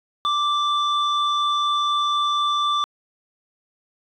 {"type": "tone pair together", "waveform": "sine", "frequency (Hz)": [1174.7, 3520], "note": ["D6", "A7"], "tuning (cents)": [0, 0], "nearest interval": "octave + perfect fifth", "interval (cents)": 1900, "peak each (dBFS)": [-18, -23], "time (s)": [0.25, 2.84], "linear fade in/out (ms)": 0, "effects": ["tanh soft clip ceiling -14 dBFS"]}